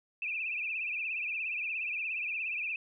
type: tone with vibrato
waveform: sine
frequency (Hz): 2526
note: D#7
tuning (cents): +26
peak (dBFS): -32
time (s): 0.22-2.76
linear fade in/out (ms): 2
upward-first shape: triangle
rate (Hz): 17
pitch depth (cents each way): 130
effects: none